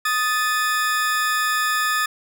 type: tone pair together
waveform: 40% pulse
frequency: 1244.5 / 1747.8 Hz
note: D#6 / A6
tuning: 0 / -12 cents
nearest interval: tritone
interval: 588 cents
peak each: -21 dBFS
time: 0.05-2.06 s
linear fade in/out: 5 ms
effects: none